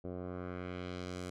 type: tone with low-pass filter sweep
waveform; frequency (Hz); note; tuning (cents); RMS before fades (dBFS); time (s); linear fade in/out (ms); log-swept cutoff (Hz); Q
10% pulse; 90.2; F#2; -44; -42; 0.04-1.3; 5; 570 to 9400; 1.2
effects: none